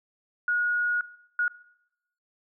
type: tone bursts at uneven times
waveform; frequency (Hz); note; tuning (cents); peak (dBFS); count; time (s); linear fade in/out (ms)
sine; 1447; F#6; -39; -22; 2; 0.48-1.01 / 1.39-1.48; 2
effects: noise-tail reverb RT60 0.8 s tail -20 dB re dry